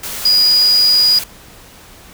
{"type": "tone in noise", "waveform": "sine", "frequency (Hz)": 4901, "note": "D#8", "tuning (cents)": -27, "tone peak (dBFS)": -8, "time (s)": [0.25, 1.19], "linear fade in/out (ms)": 5, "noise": "white", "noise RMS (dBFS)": -25, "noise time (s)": [0.03, 1.24], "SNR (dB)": 14, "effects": ["pink hiss -40 dBFS RMS until 2.13 s"]}